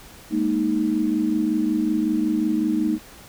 sine chord, Ab suspended second, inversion none, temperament equal, 207.7 / 233.1 / 311.1 Hz, Ab3 / Bb3 / Eb4, 0 / 0 / 0 cents, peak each -26 / -24 / -21 dBFS, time 0.3-2.99 s, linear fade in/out 50 ms, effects pink hiss -45 dBFS RMS until 3.28 s

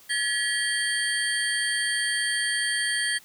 sine tone cluster, 1708 / 1923 / 3200 / 4511 / 8940 Hz, G#6 / B6 / G7 / C#8 / C#9, +48 / -47 / +35 / +29 / +14 cents, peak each -29 / -28 / -31 / -32 / -31 dBFS, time 0.09-3.19 s, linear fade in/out 20 ms, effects white hiss -53 dBFS RMS until 3.24 s

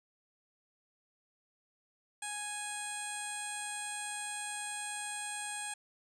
15% pulse tone with low-pass filter, 830.6 Hz, G#5, in tune, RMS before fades -40 dBFS, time 2.22-5.74 s, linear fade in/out 5 ms, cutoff 8600 Hz, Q 5.7, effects none

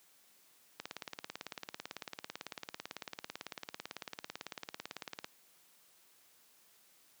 click train, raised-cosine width 0.2 ms, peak -23 dBFS, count 81, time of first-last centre 0.8-5.244 s, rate 18 Hz, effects white hiss -66 dBFS RMS until 7.2 s + high-pass 150 Hz 12 dB/octave

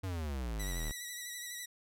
square exponential sweep, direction down, 98 to 35.68 Hz, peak -36 dBFS, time 0.03-0.92 s, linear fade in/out 10 ms
10% pulse tone with vibrato, 1947 Hz, B6, 25 cents flat, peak -32 dBFS, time 0.59-1.66 s, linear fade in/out 10 ms, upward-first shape sine, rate 12 Hz, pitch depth 38 cents each way
effects none

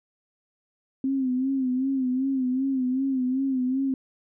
sine tone with vibrato, 261.6 Hz, C4, in tune, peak -22 dBFS, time 1.04-3.94 s, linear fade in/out 2 ms, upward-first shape sine, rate 2.6 Hz, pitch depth 70 cents each way, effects none

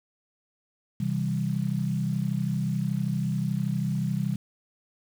sine chord, C major, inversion none, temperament equal with one note detuned, 130.81 / 162.64 / 196 Hz, C3 / E3 / G3, 0 / -23 / 0 cents, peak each -29 dBFS, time 1-4.36 s, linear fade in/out 5 ms, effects 8-bit

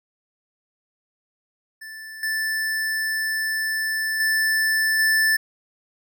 square tone with level steps, 1760 Hz, A6, in tune, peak -36 / -23 / -19 / -17 dBFS, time 1.81-5.37 s, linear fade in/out 10 ms, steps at 2.23 / 4.2 / 4.99 s, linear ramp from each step 2 ms, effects none

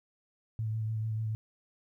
sine tone with vibrato, 110 Hz, A2, in tune, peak -30 dBFS, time 0.59-1.35 s, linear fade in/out 0 ms, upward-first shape sine, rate 6.8 Hz, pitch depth 22 cents each way, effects 12-bit

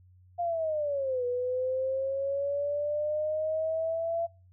sine linear two-way sweep, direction down then up, 704 to 487.8 to 677 Hz, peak -27 dBFS, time 0.38-4.27 s, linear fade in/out 20 ms, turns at 1.25 s, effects noise-tail reverb RT60 0.3 s tail -23 dB re dry + added 91 Hz sine -55 dBFS peak until 4.52 s

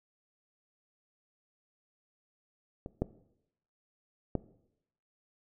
clicks, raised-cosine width 2 ms, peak -26 / -15 / -16 dBFS, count 3, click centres 2.861 / 3.02 / 4.353 s, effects noise-tail reverb RT60 0.8 s tail -18 dB re dry

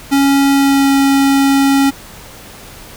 square tone with pitch glide, 277.2 to 275 Hz, C#4 to C#4, 0 to -14 cents, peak -9 dBFS, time 0.11-1.91 s, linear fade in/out 20 ms, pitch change -14 cents, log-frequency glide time 0.51-0.92 s, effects pink hiss -35 dBFS RMS until 2.96 s

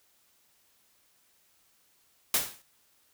white noise with exponential decay, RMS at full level -22 dBFS, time 2.34-2.62 s, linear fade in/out 2 ms, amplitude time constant 60 ms, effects white hiss -67 dBFS RMS until 3.13 s

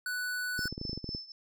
square tone, 1485 Hz, F#6, 6 cents sharp, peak -33 dBFS, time 0.06-0.68 s, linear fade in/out 2 ms
sine tone with tremolo, 5274 Hz, E8, in tune, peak -35 dBFS, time 0.58-1.32 s, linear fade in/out 2 ms, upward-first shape triangle, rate 4 Hz, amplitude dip 90%
clicks, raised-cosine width 3 ms, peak -25 dBFS, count 12, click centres 0.592 / 0.656 / 0.726 / 0.779 / 0.814 / 0.852 / 0.895 / 0.931 / 0.976 / 1.043 / 1.091 / 1.149 s
effects none

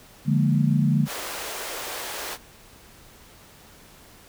sine chord, Bb dominant seventh, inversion first, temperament equal, 146.83 / 174.61 / 207.7 / 233.1 Hz, D3 / F3 / Ab3 / Bb3, 0 / 0 / 0 / 0 cents, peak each -20 / -26 / -24 / -25 dBFS, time 0.25-1.08 s, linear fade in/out 50 ms
pink high-pass noise, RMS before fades -33 dBFS, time 1.05-2.38 s, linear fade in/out 50 ms, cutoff 390 Hz, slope 24 dB/octave
effects pink hiss -50 dBFS RMS until 4.28 s

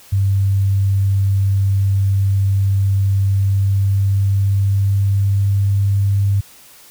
sine tone with pitch glide, 98 to 99.48 Hz, G2 to G2, 0 to +26 cents, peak -12 dBFS, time 0.12-6.41 s, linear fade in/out 10 ms, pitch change +26 cents, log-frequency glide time 3.27-5.98 s, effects white hiss -44 dBFS RMS until 6.9 s

